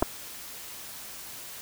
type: clicks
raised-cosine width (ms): 1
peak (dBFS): -9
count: 2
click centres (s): 0.024 / 0.027
effects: white hiss -42 dBFS RMS until 1.61 s